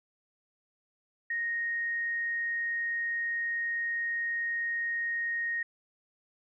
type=tone; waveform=sine; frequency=1864.7 Hz; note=A#6; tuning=in tune; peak=-29 dBFS; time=1.3-5.63 s; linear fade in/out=5 ms; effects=none